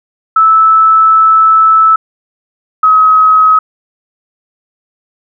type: tone pair in turn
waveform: sine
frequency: 1310 / 1274.2 Hz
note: E6 / D#6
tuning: -11 / +41 cents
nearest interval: unison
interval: 48 cents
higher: first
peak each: -3 dBFS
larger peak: neither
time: 0.36-1.96 / 2.83-3.59 s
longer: first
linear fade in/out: 5 ms
effects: none